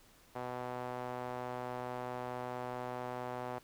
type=tone with band-pass filter; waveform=sawtooth; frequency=124.6 Hz; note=B2; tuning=16 cents sharp; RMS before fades=-41 dBFS; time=0.35-3.59 s; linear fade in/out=10 ms; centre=780 Hz; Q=1.5; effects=pink hiss -63 dBFS RMS until 3.63 s